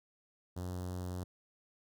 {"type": "tone with notch filter", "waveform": "sawtooth", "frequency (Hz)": 90.4, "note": "F#2", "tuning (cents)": -40, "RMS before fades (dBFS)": -40, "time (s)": [0.56, 1.24], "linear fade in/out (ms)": 10, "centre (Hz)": 2300, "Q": 0.6, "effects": []}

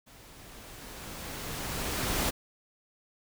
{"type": "noise with level ramp", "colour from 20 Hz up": "pink", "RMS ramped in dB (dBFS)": [-54, -28], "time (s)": [0.06, 2.31], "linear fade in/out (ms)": 20, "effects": []}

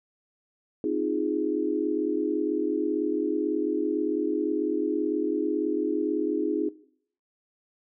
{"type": "chord", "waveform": "sine", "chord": "F minor seventh", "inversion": "second", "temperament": "equal", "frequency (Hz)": [261.6, 311.1, 349.2, 415.3], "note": ["C4", "Eb4", "F4", "Ab4"], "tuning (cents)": [0, 0, 0, 0], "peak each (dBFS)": [-33, -28, -30, -29], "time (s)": [0.84, 6.69], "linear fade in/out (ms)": 2, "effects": ["noise-tail reverb RT60 0.6 s tail -18 dB re dry"]}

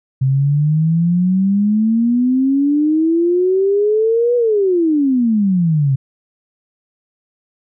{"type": "exponential two-way sweep", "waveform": "sine", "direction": "up then down", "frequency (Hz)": [130.5, 490, 130.5], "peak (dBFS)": -11, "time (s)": [0.21, 5.96], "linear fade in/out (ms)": 10, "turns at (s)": 4.36, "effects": []}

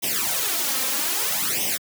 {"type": "noise with flanger", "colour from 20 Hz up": "white", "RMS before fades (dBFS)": -24, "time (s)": [0.02, 1.78], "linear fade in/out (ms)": 20, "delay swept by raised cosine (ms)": [0.34, 3.84], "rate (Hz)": 0.62, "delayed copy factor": 0.9, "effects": ["high-pass 150 Hz 12 dB/octave"]}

